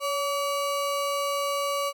square ring-modulated tone, 855 Hz, A5, 50 cents flat, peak -23 dBFS, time 0-1.93 s, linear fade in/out 50 ms, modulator 293 Hz, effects none

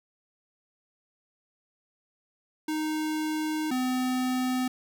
square tone pair in turn, 310 / 254.7 Hz, D#4 / C4, -6 / -46 cents, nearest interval minor third, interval 340 cents, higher first, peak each -28 / -26 dBFS, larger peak second, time 2.68-3.71 / 3.71-4.68 s, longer first, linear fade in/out 5 ms, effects none

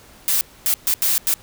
blue noise bursts at uneven times, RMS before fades -18 dBFS, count 5, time 0.28-0.41 / 0.66-0.74 / 0.87-0.94 / 1.02-1.18 / 1.27-1.34 s, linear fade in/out 0 ms, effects pink hiss -47 dBFS RMS until 1.42 s

